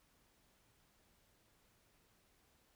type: silence
effects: pink hiss -73 dBFS RMS until 2.75 s